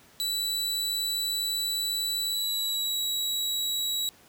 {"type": "tone with pitch glide", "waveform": "sawtooth", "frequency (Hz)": [3951, 3885], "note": ["B7", "B7"], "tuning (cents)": [0, -29], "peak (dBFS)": -24, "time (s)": [0.2, 4.09], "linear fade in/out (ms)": 0, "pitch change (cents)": -29, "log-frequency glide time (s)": [2.22, 2.96], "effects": ["pink hiss -56 dBFS RMS until 4.28 s", "high-pass 80 Hz 12 dB/octave"]}